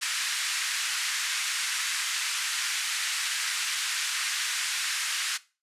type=band-pass noise; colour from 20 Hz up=pink; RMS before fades=-30 dBFS; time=0.01-5.38 s; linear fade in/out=20 ms; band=1500 to 9700 Hz; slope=24 dB/octave; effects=noise-tail reverb RT60 0.3 s tail -18 dB re dry + resampled to 32000 Hz